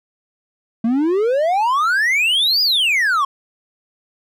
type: exponential two-way sweep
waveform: triangle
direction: up then down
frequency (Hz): 220 to 5030 to 1062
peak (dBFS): -12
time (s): 0.84-3.25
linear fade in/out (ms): 5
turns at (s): 2.62
effects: none